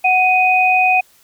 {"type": "tone pair together", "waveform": "sine", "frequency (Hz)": [740, 2496], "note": ["F#5", "D#7"], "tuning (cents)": [0, 5], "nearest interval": "octave + major sixth", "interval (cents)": 2105, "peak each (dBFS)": -13, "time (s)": [0.04, 1.01], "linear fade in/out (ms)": 10, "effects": ["white hiss -52 dBFS RMS until 1.23 s"]}